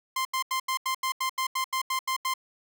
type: tone bursts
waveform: sawtooth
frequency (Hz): 1046.5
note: C6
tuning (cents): 0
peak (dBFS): -22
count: 13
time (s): 0.16-2.339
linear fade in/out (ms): 5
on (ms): 91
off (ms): 83
effects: none